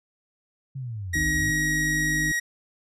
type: linear two-way sweep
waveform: sine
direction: down then up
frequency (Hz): 138.7 to 58.3 to 117.8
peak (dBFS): -30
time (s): 0.75-1.51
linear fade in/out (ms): 10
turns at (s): 1.32
type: tone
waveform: 45% pulse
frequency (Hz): 1898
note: A#6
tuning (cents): +31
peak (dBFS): -23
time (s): 1.13-2.4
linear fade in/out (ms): 10
type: harmonic tone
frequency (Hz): 51.3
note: G#1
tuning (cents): -21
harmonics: 1 / 3 / 5 / 6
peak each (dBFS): -34 / -30 / -38 / -31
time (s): 1.15-2.32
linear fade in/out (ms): 5
effects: low-pass 11000 Hz 12 dB/octave